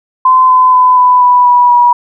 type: tone with pitch steps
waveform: sine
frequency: 1027 / 1017 / 1007 / 997.2 / 987.4 / 977.8 / 968.2 Hz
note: C6 / C6 / B5 / B5 / B5 / B5 / B5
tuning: -33 / -50 / +33 / +16 / -1 / -18 / -35 cents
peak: -3 dBFS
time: 0.25-1.93 s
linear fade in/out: 5 ms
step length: 240 ms
effects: none